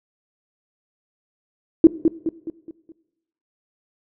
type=tone with echo; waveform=sine; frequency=326.3 Hz; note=E4; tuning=18 cents flat; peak=-4 dBFS; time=1.84-1.87 s; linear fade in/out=2 ms; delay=210 ms; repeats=5; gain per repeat=-7 dB; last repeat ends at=2.92 s; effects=noise-tail reverb RT60 0.9 s tail -18 dB re dry